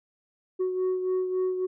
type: beating tone pair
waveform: sine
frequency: 370 / 373.6 Hz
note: F#4 / F#4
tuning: 0 / +17 cents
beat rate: 3.6 Hz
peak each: -23 / -31 dBFS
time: 0.59-1.67 s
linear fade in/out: 20 ms
effects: tanh soft clip ceiling -22 dBFS